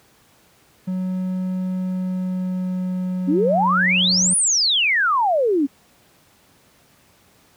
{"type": "tone with pitch glide", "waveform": "triangle", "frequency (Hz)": [185, 183.4], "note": ["F#3", "F#3"], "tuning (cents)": [0, -15], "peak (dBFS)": -19, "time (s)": [0.87, 4.34], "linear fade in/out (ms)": 10, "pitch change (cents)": -15, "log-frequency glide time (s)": [1.74, 3.01]}
{"type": "exponential two-way sweep", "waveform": "sine", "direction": "up then down", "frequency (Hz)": [261.2, 9956, 261.2], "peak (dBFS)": -15, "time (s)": [3.27, 5.67], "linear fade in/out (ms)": 20, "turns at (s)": 4.36}
{"effects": ["pink hiss -55 dBFS RMS until 7.56 s", "high-pass 80 Hz 12 dB/octave"]}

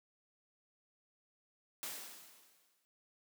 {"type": "noise with exponential decay", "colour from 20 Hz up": "white", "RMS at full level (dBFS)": -41, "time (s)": [1.83, 2.85], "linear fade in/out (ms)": 0, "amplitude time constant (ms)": 220, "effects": ["high-pass 200 Hz 12 dB/octave"]}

